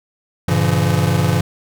square chord, G diminished seventh, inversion none, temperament just, 98 / 117.6 / 141.12 / 169.34 Hz, G2 / Bb2 / Db3 / Fb3, 0 / +16 / +31 / +47 cents, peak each -20 / -21 / -20 / -19 dBFS, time 0.48-1.41 s, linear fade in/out 5 ms, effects none

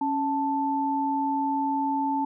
sine tone pair together, 276.6 / 880 Hz, C#4 / A5, -4 / 0 cents, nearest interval octave + minor sixth, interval 2004 cents, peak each -27 / -25 dBFS, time 0.01-2.25 s, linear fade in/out 5 ms, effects none

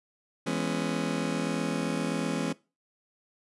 30% pulse chord, C# minor seventh, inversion first, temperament just, 166.31 / 207.9 / 249.5 / 277.2 Hz, E3 / G#3 / B3 / C#4, +16 / +2 / +18 / 0 cents, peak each -31 dBFS, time 0.46-2.53 s, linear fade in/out 10 ms, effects noise-tail reverb RT60 0.3 s tail -21 dB re dry + resampled to 24000 Hz

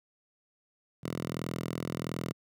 5% pulse tone with high-pass filter, 41.44 Hz, E1, 10 cents sharp, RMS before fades -36 dBFS, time 1.03-2.33 s, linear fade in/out 10 ms, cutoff 140 Hz, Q 1.8, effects none

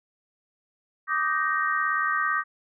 sine chord, Eb major seventh, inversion third, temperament just, 1166.7 / 1244.5 / 1555.6 / 1866.8 Hz, D6 / Eb6 / G6 / Bb6, -12 / 0 / -14 / +2 cents, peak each -28 dBFS, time 1.07-2.44 s, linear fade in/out 50 ms, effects none

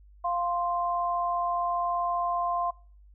sine tone pair together, 698.5 / 1046.5 Hz, F5 / C6, 0 / 0 cents, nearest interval perfect fifth, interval 700 cents, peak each -28 dBFS, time 0.24-2.71 s, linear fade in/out 10 ms, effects noise-tail reverb RT60 0.5 s tail -25 dB re dry + added 50 Hz sine -51 dBFS peak until 3.14 s

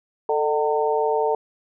harmonic tone with a mistuned harmonic, 151.5 Hz, D#3, 46 cents flat, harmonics 3 / 4 / 5 / 6, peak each -21 / -26 / -26 / -25 dBFS, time 0.29-1.35 s, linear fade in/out 2 ms, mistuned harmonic 3, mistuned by -45 cents, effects none

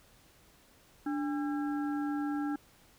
harmonic tone with a mistuned harmonic, 270 Hz, C#4, 45 cents flat, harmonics 1 / 3 / 5 / 6, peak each -31 / -41 / -45 / -47 dBFS, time 1.06-2.56 s, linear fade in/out 5 ms, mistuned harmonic 1, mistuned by +140 cents, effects pink hiss -62 dBFS RMS until 2.98 s

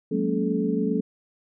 sine tone cluster, 181.7 / 208.9 / 231.2 / 279.7 / 431.3 Hz, F#3 / G#3 / A#3 / C#4 / A4, -31 / +10 / -14 / +16 / -35 cents, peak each -28 dBFS, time 0.11-1.01 s, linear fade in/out 10 ms, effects none

